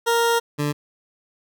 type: tone pair in turn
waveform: 20% pulse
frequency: 466.2 / 146.84 Hz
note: A#4 / D3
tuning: 0 / 0 cents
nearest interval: octave + minor sixth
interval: 2000 cents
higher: first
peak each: -12 / -16 dBFS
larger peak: first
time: 0.06-0.4 / 0.58-0.73 s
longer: first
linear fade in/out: 20 ms
effects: none